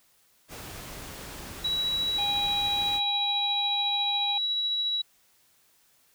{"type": "noise", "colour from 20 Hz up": "pink", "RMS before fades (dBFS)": -41, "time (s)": [0.48, 3.01], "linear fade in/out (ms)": 50}
{"type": "tone with tremolo", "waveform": "sine", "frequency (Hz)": 3900, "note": "B7", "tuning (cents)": -23, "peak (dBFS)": -24, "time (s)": [1.64, 5.02], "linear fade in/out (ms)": 10, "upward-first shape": "triangle", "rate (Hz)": 14, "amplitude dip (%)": 25}
{"type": "harmonic tone", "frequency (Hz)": 815, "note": "G#5", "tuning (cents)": -33, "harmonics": [1, 3, 4], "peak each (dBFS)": [-31, -39, -42], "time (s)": [2.18, 4.38], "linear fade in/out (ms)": 5}
{"effects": ["white hiss -64 dBFS RMS until 6.14 s"]}